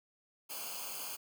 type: noise with comb filter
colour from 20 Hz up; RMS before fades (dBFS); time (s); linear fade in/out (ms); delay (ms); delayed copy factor
white; -42; 0.49-1.17; 20; 0.53; -0.9
effects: none